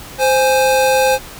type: tone pair together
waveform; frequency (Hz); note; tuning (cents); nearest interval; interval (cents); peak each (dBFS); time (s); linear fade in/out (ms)
square; 521.6 / 828; C5 / G#5; -5 / -5; minor sixth; 800; -13 / -16; 0.18-1.19; 50
effects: pink hiss -34 dBFS RMS until 1.39 s